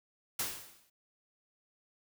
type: noise with exponential decay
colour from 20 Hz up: white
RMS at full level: -32 dBFS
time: 0.39-0.9 s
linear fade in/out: 5 ms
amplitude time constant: 110 ms
effects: none